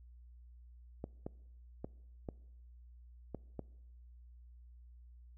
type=clicks; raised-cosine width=2 ms; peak=-27 dBFS; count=6; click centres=1.041 / 1.265 / 1.845 / 2.288 / 3.347 / 3.593 s; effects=noise-tail reverb RT60 0.9 s tail -23 dB re dry + added 60 Hz sine -54 dBFS peak until 5.37 s